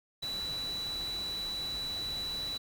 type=tone in noise; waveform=sine; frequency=3951 Hz; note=B7; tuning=in tune; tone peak=-34 dBFS; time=0.22-2.58 s; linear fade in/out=10 ms; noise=pink; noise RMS=-45 dBFS; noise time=0.22-2.58 s; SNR=+8 dB; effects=none